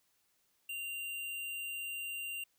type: tone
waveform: square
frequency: 2778 Hz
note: F7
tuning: 10 cents flat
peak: -39 dBFS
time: 0.69-2.44 s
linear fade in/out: 5 ms
effects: white hiss -75 dBFS RMS until 2.58 s